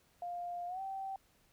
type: tone with pitch glide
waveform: sine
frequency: 702 to 774.4 Hz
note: F5 to G5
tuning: +9 to -21 cents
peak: -38 dBFS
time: 0.22-1.16 s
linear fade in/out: 2 ms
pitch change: +170 cents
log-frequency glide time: 0.67-0.81 s
effects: pink hiss -70 dBFS RMS until 1.52 s

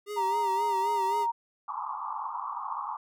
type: tone with vibrato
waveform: square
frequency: 400 Hz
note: G4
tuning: 35 cents sharp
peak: -34 dBFS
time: 0.06-1.27 s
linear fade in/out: 50 ms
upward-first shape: sine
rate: 3.8 Hz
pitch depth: 77 cents each way
type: tone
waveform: sine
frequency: 932.3 Hz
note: A#5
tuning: in tune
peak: -25 dBFS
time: 0.16-1.32 s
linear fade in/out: 20 ms
type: band-pass noise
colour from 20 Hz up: white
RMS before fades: -35 dBFS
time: 1.68-2.97 s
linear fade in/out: 2 ms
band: 820 to 1200 Hz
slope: 96 dB/octave
effects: none

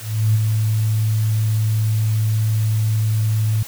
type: tone with ADSR envelope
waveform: sine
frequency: 108.8 Hz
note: A2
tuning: 19 cents flat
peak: -11 dBFS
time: 0-3.63 s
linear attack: 350 ms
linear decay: 22 ms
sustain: -4 dB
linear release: 5 ms
effects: white hiss -36 dBFS RMS until 3.67 s

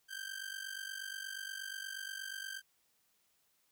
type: ring-modulated tone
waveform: sawtooth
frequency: 1568 Hz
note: G6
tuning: in tune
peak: -35 dBFS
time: 0.08-2.62 s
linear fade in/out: 50 ms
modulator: 24.2 Hz
effects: white hiss -75 dBFS RMS until 3.71 s

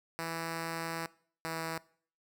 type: tone pair in turn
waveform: 5% pulse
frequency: 164.81 / 162.92 Hz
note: E3 / E3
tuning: 0 / -20 cents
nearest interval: unison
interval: 20 cents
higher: first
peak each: -24 dBFS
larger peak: neither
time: 0.19-1.06 / 1.45-1.78 s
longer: first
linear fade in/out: 0 ms
effects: noise-tail reverb RT60 0.5 s tail -21 dB re dry

